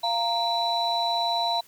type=tone cluster; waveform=sine; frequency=692 / 930 / 3963 Hz; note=F5 / A#5 / B7; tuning=-16 / -4 / +5 cents; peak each=-26 dBFS; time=0.03-1.61 s; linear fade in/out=10 ms; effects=tanh soft clip ceiling -16 dBFS + white hiss -55 dBFS RMS until 1.67 s